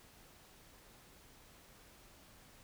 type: silence
effects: pink hiss -61 dBFS RMS until 2.63 s